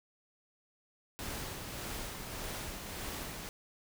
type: noise with tremolo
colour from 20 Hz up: pink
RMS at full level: -40 dBFS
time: 1.19-3.49 s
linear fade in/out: 0 ms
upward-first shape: sine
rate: 1.7 Hz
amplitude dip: 35%
effects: none